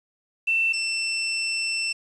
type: tone pair in turn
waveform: sine / 25% pulse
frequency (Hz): 2680 / 2680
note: E7 / E7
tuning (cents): +28 / +28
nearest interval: unison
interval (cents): 0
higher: neither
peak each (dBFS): -19 / -20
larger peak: first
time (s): 0.47-0.73 / 0.73-1.93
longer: second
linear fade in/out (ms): 10
effects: resampled to 24000 Hz + 8-bit